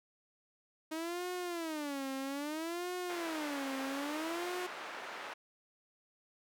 sawtooth tone with vibrato, 311.1 Hz, D#4, in tune, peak -33 dBFS, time 0.91-4.67 s, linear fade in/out 10 ms, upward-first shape sine, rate 0.61 Hz, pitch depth 260 cents each way
white band-pass noise, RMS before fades -45 dBFS, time 3.09-5.34 s, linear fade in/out 10 ms, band 440 to 1800 Hz, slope 12 dB/octave
effects none

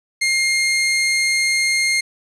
sawtooth tone, 2125 Hz, C7, 26 cents sharp, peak -12 dBFS, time 0.21-2.01 s, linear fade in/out 10 ms, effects resampled to 24000 Hz + 8-bit

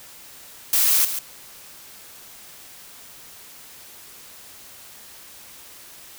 blue noise with echo, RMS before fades -18 dBFS, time 0.73-1.05 s, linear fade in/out 2 ms, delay 140 ms, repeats 1, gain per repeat -9 dB, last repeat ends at 1.19 s, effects white hiss -44 dBFS RMS until 6.18 s

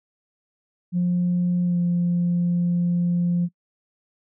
sine tone with pitch glide, 177.2 to 174.46 Hz, F3 to F3, +25 to -2 cents, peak -17 dBFS, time 0.92-3.49 s, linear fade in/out 50 ms, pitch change -27 cents, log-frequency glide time 1.64-1.78 s, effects noise-tail reverb RT60 0.1 s tail -25 dB re dry + tanh soft clip ceiling -15 dBFS

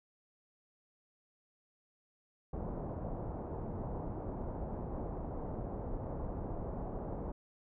pink low-pass noise, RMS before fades -40 dBFS, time 2.53-7.32 s, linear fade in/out 5 ms, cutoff 850 Hz, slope 24 dB/octave, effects none

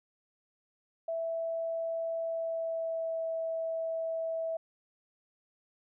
sine tone with pitch glide, 659.3 to 653.2 Hz, E5 to E5, 0 to -16 cents, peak -31 dBFS, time 1.08-4.57 s, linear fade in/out 5 ms, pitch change -16 cents, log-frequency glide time 2.21-3.24 s, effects none

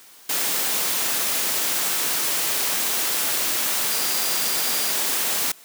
sine tone in noise, 4775 Hz, D8, 28 cents sharp, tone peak -32 dBFS, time 3.9-4.92 s, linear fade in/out 5 ms, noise white, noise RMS -23 dBFS, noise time 0.29-5.52 s, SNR -12 dB, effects white hiss -48 dBFS RMS until 5.64 s + high-pass 200 Hz 12 dB/octave

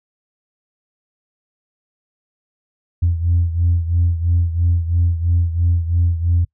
sine beating tone pair, 85.1 / 88.1 Hz, F2 / F2, -44 / +16 cents, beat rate 3 Hz, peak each -14 / -19 dBFS, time 3.02-6.45 s, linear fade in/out 10 ms, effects noise-tail reverb RT60 0.1 s tail -25 dB re dry + tanh soft clip ceiling -8 dBFS

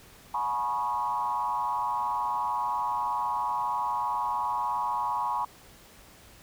sine tone with frequency modulation, 972 Hz, B5, 28 cents flat, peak -26 dBFS, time 0.34-5.45 s, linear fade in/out 5 ms, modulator 123 Hz, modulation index 1.2, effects pink hiss -53 dBFS RMS until 6.42 s

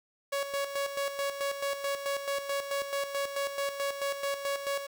sawtooth tone with tremolo, 559 Hz, C#5, 14 cents sharp, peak -25 dBFS, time 0.32-4.87 s, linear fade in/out 10 ms, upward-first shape square, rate 4.6 Hz, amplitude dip 60%, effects 9-bit

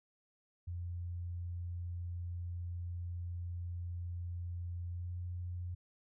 sine tone with pitch glide, 87.31 to 88.63 Hz, F2 to F2, 0 to +26 cents, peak -38 dBFS, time 0.67-5.75 s, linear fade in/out 10 ms, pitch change +26 cents, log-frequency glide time 4.91-5.13 s, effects none

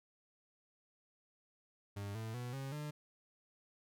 40% pulse tone with pitch steps, 100.9 / 111.31 / 122.8 / 135.47 / 149.44 Hz, G#2 / A2 / B2 / C#3 / D3, -49 / +20 / -9 / -39 / +30 cents, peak -40 dBFS, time 1.96-2.91 s, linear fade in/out 10 ms, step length 190 ms, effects none

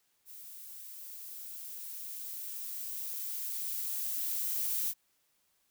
violet noise with level ramp, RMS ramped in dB -49 to -32 dBFS, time 0.25-4.94 s, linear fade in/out 50 ms, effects white hiss -74 dBFS RMS until 5.7 s

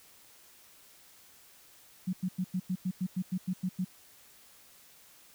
sine tone bursts, 184.2 Hz, F#3, 7 cents flat, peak -28 dBFS, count 12, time 2.07-3.848 s, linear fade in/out 10 ms, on 62 ms, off 94 ms, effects white hiss -58 dBFS RMS until 5.34 s

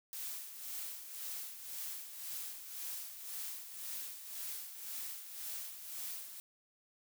blue noise with tremolo, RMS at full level -42 dBFS, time 0.13-6.4 s, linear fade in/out 0 ms, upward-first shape sine, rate 1.9 Hz, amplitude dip 60%, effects none

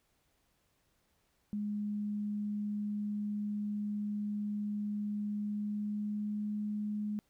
sine tone with pitch glide, 207.7 to 209.5 Hz, G#3 to G#3, 0 to +15 cents, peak -33 dBFS, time 1.53-7.19 s, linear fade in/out 0 ms, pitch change +15 cents, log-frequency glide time 5.33-6.54 s, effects pink hiss -75 dBFS RMS until 7.29 s

